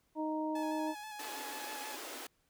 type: harmonic tone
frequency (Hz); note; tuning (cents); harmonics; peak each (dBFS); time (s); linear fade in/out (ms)
310.8; D#4; -2; 1 / 2 / 3; -35 / -40 / -39; 0.15-0.95; 50
type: tone with vibrato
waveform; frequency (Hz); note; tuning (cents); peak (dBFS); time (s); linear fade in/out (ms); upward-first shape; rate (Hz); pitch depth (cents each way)
sawtooth; 850; G#5; +40; -40; 0.55-1.96; 5; square; 6.2; 27
type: high-pass noise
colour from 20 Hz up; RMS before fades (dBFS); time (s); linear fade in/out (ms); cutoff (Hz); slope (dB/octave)
pink; -45; 1.19-2.27; 5; 260; 96
effects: pink hiss -75 dBFS RMS until 2.49 s